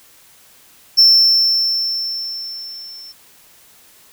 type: tone with level ramp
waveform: triangle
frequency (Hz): 5370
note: E8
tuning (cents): +31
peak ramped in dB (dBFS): -4 to -33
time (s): 0.97-3.13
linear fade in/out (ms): 20
effects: white hiss -48 dBFS RMS until 4.12 s